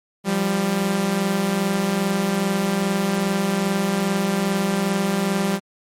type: tone pair together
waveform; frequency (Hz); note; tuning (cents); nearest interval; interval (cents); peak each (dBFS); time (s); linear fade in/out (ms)
sawtooth; 174.61 / 197.06; F3 / G3; 0 / +9; major second; 209; -21 / -16; 0.24-5.6; 50
effects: MP3 64 kbps